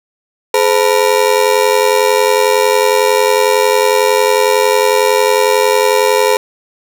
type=ring-modulated tone; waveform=30% pulse; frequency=469.2 Hz; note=A#4; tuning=11 cents sharp; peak=-3 dBFS; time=0.54-6.37 s; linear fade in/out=2 ms; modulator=45.5 Hz; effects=none